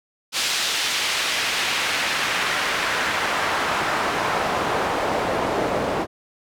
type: noise with band-pass filter sweep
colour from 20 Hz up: pink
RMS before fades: -23 dBFS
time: 0.32-6.07 s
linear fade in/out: 50 ms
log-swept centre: 4100 to 510 Hz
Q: 0.92
effects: none